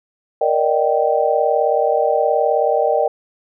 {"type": "chord", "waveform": "sine", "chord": "Eb major seventh", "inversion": "second", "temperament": "just", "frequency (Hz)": [466.7, 583.4, 622.3, 777.8], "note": ["Bb4", "D5", "Eb5", "G5"], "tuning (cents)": [2, -12, 0, -14], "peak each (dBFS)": -19, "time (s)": [0.41, 3.08], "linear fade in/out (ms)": 5, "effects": []}